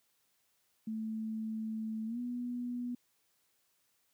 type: tone with pitch glide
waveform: sine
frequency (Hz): 220 to 244.1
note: A3 to B3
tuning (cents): 0 to -20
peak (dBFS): -35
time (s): 0.87-2.95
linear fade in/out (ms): 5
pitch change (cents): +180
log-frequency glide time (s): 2.06-2.19
effects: white hiss -75 dBFS RMS until 4.13 s + high-pass 60 Hz 12 dB/octave